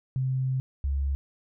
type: tone pair in turn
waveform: sine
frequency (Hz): 130.81 / 69.16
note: C3 / C#2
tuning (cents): 0 / -3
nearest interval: major seventh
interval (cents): 1103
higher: first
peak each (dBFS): -24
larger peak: neither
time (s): 0.16-0.6 / 0.84-1.15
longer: first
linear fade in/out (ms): 0
effects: none